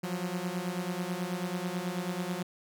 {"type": "beating tone pair", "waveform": "sawtooth", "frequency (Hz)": [174.61, 183.81], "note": ["F3", "F#3"], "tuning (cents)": [0, -11], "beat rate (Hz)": 9.2, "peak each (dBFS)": -31, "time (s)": [0.03, 2.43], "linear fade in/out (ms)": 10, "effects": []}